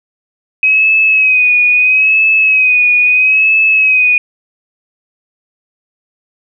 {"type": "tone with vibrato", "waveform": "sine", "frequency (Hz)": 2531, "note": "D#7", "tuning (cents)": 29, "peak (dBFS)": -6, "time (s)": [0.63, 4.18], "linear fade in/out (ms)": 2, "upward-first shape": "sine", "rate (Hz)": 0.76, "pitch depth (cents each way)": 51, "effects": []}